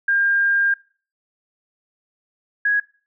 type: tone pair in turn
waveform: sine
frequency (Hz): 1605 / 1659.7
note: G6 / G#6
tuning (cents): +40 / -2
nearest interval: minor second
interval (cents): 58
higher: second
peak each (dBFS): -15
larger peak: neither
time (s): 0.08-0.74 / 2.65-2.8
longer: first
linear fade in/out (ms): 5
effects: noise-tail reverb RT60 0.4 s tail -21 dB re dry